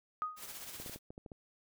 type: tone with exponential decay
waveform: sine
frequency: 1245 Hz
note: D#6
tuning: 1 cent sharp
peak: -30 dBFS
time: 0.22-0.49 s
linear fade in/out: 0 ms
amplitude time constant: 57 ms
type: noise with tremolo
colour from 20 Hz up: white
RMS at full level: -45 dBFS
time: 0.36-0.99 s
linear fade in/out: 50 ms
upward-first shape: sine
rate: 16 Hz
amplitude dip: 45%
type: clicks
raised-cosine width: 2 ms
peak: -34 dBFS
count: 8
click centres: 0.8 / 0.862 / 0.896 / 0.96 / 1.105 / 1.179 / 1.262 / 1.318 s
effects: none

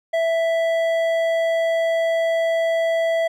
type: tone with hard clipping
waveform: triangle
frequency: 660 Hz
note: E5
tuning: 2 cents sharp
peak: -19 dBFS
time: 0.13-3.28 s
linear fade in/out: 10 ms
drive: 12 dB
effects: none

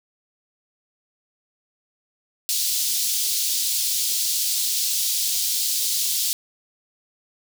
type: high-pass noise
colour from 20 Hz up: pink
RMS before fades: -23 dBFS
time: 2.49-6.33 s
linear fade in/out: 0 ms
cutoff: 3900 Hz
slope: 24 dB/octave
effects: none

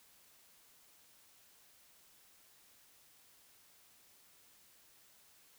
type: silence
effects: white hiss -65 dBFS RMS until 5.58 s

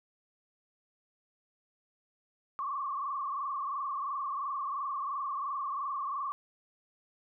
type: tone with frequency modulation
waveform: sine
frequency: 1120 Hz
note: C#6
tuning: 18 cents sharp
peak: -32 dBFS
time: 2.59-6.32 s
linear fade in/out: 0 ms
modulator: 22.9 Hz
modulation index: 2.8
effects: none

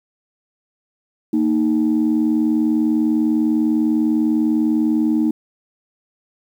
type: tone pair together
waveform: sine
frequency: 230 / 310 Hz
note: A#3 / D#4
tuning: -23 / -6 cents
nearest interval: perfect fourth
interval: 517 cents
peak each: -17 / -15 dBFS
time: 1.33-5.31 s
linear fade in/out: 5 ms
effects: tanh soft clip ceiling -9 dBFS + 8-bit

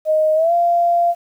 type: tone with pitch glide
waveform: sine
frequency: 622.3 to 690.5 Hz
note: D#5 to F5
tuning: 0 to -20 cents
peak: -12 dBFS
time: 0.05-1.15 s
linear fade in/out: 50 ms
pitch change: +180 cents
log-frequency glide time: 0.35-0.53 s
effects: 8-bit

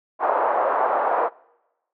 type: band-pass noise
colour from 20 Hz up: pink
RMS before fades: -21 dBFS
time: 0.19-1.3 s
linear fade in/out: 50 ms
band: 570 to 1100 Hz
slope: 24 dB/octave
effects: noise-tail reverb RT60 1.0 s tail -25 dB re dry

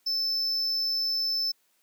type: tone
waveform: triangle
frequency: 5274 Hz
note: E8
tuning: in tune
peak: -24 dBFS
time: 0.06-1.52 s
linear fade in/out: 10 ms
effects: white hiss -69 dBFS RMS until 1.82 s + high-pass 200 Hz 12 dB/octave

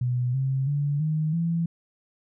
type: tone with pitch steps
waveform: sine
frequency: 124 / 133.67 / 144.09 / 155.33 / 167.44 Hz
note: B2 / C3 / D3 / D#3 / E3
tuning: +7 / +37 / -33 / -3 / +27 cents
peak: -22 dBFS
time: 0.01-1.66 s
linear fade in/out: 5 ms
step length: 330 ms
effects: none

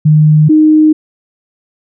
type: tone pair in turn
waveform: sine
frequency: 153.1 / 309.1 Hz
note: D#3 / D#4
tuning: -28 / -11 cents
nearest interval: octave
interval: 1217 cents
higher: second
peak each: -3 dBFS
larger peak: neither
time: 0.05-0.49 / 0.49-0.93 s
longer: neither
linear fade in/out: 10 ms
effects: none

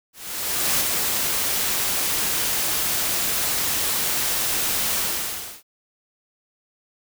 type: noise with ADSR envelope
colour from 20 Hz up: white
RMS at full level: -20 dBFS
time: 0.13-5.63 s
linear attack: 670 ms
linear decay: 19 ms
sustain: -3 dB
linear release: 640 ms
effects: none

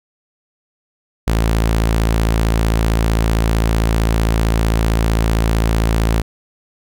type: tone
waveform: sawtooth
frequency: 55.5 Hz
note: A1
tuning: 16 cents sharp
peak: -9 dBFS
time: 1.27-6.22 s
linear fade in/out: 10 ms
effects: none

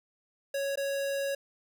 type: tone with dropouts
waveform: square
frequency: 554.4 Hz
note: C#5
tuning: in tune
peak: -30 dBFS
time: 0.54-1.35 s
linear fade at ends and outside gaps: 5 ms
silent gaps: 0.757-0.773 s
effects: none

